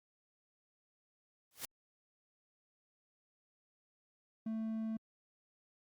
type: noise with exponential growth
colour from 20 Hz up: white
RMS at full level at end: -38 dBFS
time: 1.51-1.65 s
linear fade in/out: 1 ms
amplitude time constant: 29 ms
type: tone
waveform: triangle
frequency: 221.7 Hz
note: A3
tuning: 13 cents sharp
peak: -34 dBFS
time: 4.46-4.97 s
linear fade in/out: 5 ms
effects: Opus 48 kbps